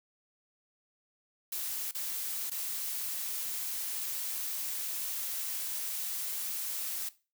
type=noise with dropouts; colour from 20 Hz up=blue; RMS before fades=-36 dBFS; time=1.52-7.09 s; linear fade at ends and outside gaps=5 ms; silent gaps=1.912-1.947 / 2.499-2.514 s; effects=noise-tail reverb RT60 0.3 s tail -17 dB re dry